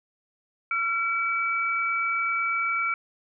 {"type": "tone pair together", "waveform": "sine", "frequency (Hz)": [1364, 2294], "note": ["F6", "D7"], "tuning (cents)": [-41, -41], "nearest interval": "major sixth", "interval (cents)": 900, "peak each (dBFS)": -26, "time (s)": [0.71, 2.94], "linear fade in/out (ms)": 2, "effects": []}